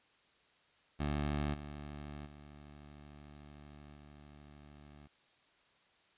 15% pulse tone with level steps, 73.3 Hz, D2, 3 cents flat, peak -27 / -38 / -46 / -48 dBFS, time 0.99-5.08 s, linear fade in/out 20 ms, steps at 1.53 / 2.25 / 3.94 s, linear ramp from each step 20 ms, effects white hiss -69 dBFS RMS until 6.17 s + resampled to 8000 Hz

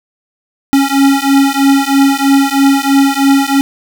square beating tone pair, 273.8 / 276.9 Hz, C#4 / C#4, -21 / -2 cents, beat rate 3.1 Hz, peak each -11 dBFS, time 0.73-3.61 s, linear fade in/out 0 ms, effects none

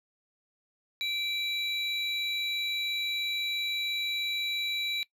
triangle tone pair together, 2335 / 3919 Hz, D7 / B7, -11 / -14 cents, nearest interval major sixth, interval 897 cents, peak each -32 / -30 dBFS, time 1.01-5.03 s, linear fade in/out 0 ms, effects noise-tail reverb RT60 0.1 s tail -20 dB re dry

